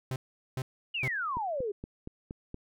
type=tone bursts; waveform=45% pulse; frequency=130 Hz; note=C3; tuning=11 cents flat; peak=-31 dBFS; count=3; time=0.11-1.08 s; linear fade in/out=2 ms; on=50 ms; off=410 ms
type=exponential sweep; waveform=sine; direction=down; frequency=2951 to 388.4 Hz; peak=-30 dBFS; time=0.94-1.72 s; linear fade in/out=10 ms
type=click train; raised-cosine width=3 ms; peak=-26 dBFS; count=6; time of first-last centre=1.37-2.544 s; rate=4.26 Hz
effects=none